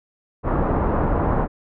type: low-pass noise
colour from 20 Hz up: pink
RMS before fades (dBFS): -20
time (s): 0.43-1.48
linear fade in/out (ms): 50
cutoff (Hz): 1200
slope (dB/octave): 24
effects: none